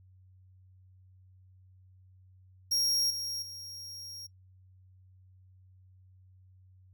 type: tone with level steps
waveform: 40% pulse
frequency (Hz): 5588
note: F8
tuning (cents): 0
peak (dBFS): -25 / -33 / -41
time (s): 2.71-4.27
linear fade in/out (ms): 10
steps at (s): 3.1 / 3.42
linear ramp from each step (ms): 5
effects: noise-tail reverb RT60 0.1 s tail -23 dB re dry + added 93 Hz sine -56 dBFS peak until 6.93 s